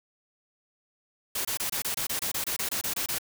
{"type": "noise bursts", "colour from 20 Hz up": "white", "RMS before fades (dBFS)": -30, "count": 15, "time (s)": [1.35, 3.185], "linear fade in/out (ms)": 5, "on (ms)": 99, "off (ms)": 25, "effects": []}